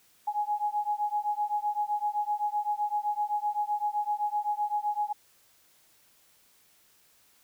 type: beating tone pair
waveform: sine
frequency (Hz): 830.6 / 838.4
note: G#5 / G#5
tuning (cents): 0 / +16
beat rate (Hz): 7.8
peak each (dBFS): -30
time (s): 0.27-5.13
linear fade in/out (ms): 10
effects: white hiss -63 dBFS RMS until 7.43 s